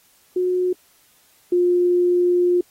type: tone pair in turn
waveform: sine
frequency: 363.6 / 354.7 Hz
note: F#4 / F4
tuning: -30 / +27 cents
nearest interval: unison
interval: 43 cents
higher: first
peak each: -17 / -14 dBFS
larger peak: second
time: 0.36-0.73 / 1.52-2.61 s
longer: second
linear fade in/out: 5 ms
effects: white hiss -57 dBFS RMS until 2.7 s + AAC 48 kbps